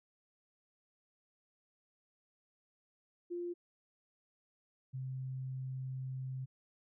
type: tone pair in turn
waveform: sine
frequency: 349.2 / 130.8 Hz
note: F4 / C3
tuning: 0 / 0 cents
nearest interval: octave + perfect fourth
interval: 1700 cents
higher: first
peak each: -37 / -38 dBFS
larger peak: first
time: 3.3-3.54 / 4.93-6.46 s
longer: second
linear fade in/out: 20 ms
effects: none